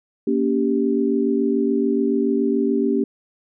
sine chord, G diminished, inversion first, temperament just, 235.2 / 282.2 / 392 Hz, Bb3 / Db4 / G4, +16 / +31 / 0 cents, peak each -21 dBFS, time 0.27-3.04 s, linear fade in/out 5 ms, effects none

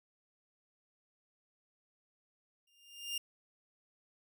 sawtooth tone with exponential growth, 2806 Hz, F7, 8 cents sharp, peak -30 dBFS, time 2.67-3.18 s, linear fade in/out 5 ms, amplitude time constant 110 ms, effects none

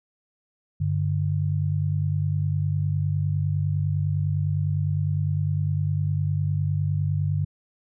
sine tone pair together, 97.54 / 147.4 Hz, G2 / D3, -8 / +7 cents, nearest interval perfect fifth, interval 715 cents, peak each -24 dBFS, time 0.8-7.45 s, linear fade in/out 10 ms, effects none

